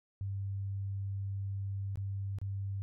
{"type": "tone with dropouts", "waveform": "sine", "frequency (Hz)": 98.4, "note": "G2", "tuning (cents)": 7, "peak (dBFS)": -34, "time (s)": [0.21, 2.82], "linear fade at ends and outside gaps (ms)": 0, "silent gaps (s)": [[1.957, 1.973], [2.386, 2.415]], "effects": []}